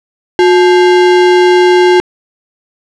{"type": "tone with sample-and-hold", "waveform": "sine", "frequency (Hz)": 361, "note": "F#4", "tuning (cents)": -43, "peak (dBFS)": -3, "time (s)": [0.39, 2], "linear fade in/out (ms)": 0, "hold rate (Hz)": 1225, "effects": ["low-pass 4000 Hz 12 dB/octave"]}